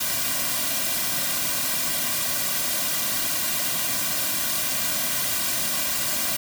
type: noise with comb filter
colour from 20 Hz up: white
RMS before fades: -25 dBFS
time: 0-6.37 s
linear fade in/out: 10 ms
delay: 2.3 ms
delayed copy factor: -0.85
effects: none